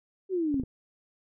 sine exponential sweep, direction down, 392 to 246.9 Hz, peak -25 dBFS, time 0.29-0.64 s, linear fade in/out 50 ms
clicks, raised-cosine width 3 ms, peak -24 dBFS, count 3, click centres 0.543 / 0.598 / 0.635 s
effects none

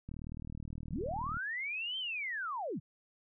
click train, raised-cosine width 5 ms, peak -31 dBFS, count 51, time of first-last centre 0.09-1.369 s, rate 39.1 Hz
sine linear two-way sweep, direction up then down, 98 to 3161 to 98 Hz, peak -35 dBFS, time 0.91-2.8 s, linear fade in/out 20 ms, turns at 1.98 s
effects none

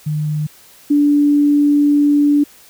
sine tone pair in turn, 151.5 / 290.7 Hz, D#3 / D4, -46 / -18 cents, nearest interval major seventh, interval 1128 cents, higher second, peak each -16 / -9 dBFS, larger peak second, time 0.06-0.47 / 0.9-2.44 s, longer second, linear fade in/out 10 ms, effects white hiss -45 dBFS RMS until 2.69 s

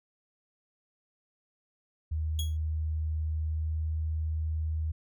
sine tone with pitch glide, 78.2 to 78.74 Hz, D#2 to D#2, +9 to +21 cents, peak -28 dBFS, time 2.11-4.92 s, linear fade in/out 10 ms, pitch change +12 cents, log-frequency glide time 3.44-3.74 s
sawtooth tone with exponential decay, 3322 Hz, G#7, in tune, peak -28 dBFS, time 2.39-2.57 s, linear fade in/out 1 ms, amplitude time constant 39 ms
effects none

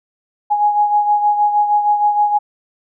sine beating tone pair, 830.6 / 837 Hz, G#5 / G#5, 0 / +13 cents, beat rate 6.4 Hz, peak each -12 / -20 dBFS, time 0.5-2.39 s, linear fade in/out 20 ms, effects none

